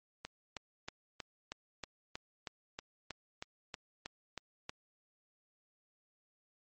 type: click train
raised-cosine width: 0.2 ms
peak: -23 dBFS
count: 15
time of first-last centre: 0.25-4.694 s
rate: 3.15 Hz
effects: MP3 32 kbps